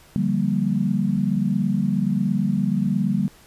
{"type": "chord", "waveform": "sine", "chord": "G minor seventh", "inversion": "second", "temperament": "equal", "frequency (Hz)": [146.83, 174.61, 196, 233.1], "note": ["D3", "F3", "G3", "Bb3"], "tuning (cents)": [0, 0, 0, 0], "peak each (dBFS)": [-26, -27, -21, -25], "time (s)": [0.16, 3.28], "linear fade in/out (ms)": 0, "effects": ["pink hiss -51 dBFS RMS until 3.46 s", "resampled to 32000 Hz"]}